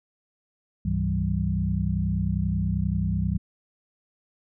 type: tone cluster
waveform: sine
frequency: 68.1 / 100.4 / 162.8 / 193.1 Hz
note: C#2 / G2 / E3 / G3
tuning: -30 / +42 / -21 / -26 cents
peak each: -28 dBFS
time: 0.85-3.38 s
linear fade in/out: 5 ms
effects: none